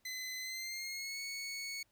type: tone with pitch glide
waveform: 20% pulse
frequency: 2031 to 2215 Hz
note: B6 to C#7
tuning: +48 to -2 cents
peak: -35 dBFS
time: 0.05-1.83 s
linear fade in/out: 5 ms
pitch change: +150 cents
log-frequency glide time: 0.4-1.2 s
effects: pink hiss -75 dBFS RMS until 1.91 s